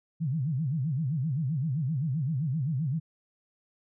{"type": "tone with vibrato", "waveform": "sine", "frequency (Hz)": 144.1, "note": "D3", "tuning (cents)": -33, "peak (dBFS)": -26, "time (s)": [0.2, 3], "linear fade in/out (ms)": 20, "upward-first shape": "sine", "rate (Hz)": 7.7, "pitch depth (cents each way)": 260, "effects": []}